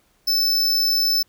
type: tone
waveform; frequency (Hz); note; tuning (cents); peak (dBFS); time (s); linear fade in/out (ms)
square; 5274; E8; 0; -17; 0.27-1.23; 10
effects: pink hiss -62 dBFS RMS until 1.28 s